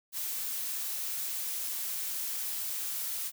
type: noise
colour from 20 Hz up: blue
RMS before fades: -35 dBFS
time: 0.12-3.32 s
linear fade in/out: 50 ms
effects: none